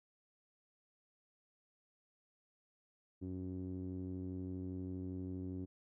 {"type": "tone with low-pass filter", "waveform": "sawtooth", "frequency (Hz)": 92.5, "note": "F#2", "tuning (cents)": 0, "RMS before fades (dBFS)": -43, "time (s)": [3.21, 5.66], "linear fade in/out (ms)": 20, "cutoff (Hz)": 310, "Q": 4.4, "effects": []}